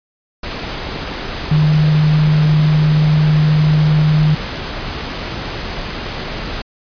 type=tone in noise; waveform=sine; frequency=153.1 Hz; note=D#3; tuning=28 cents flat; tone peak=-9 dBFS; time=1.51-4.35 s; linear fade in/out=5 ms; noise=pink; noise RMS=-24 dBFS; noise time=0.43-6.62 s; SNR=+12 dB; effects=resampled to 11025 Hz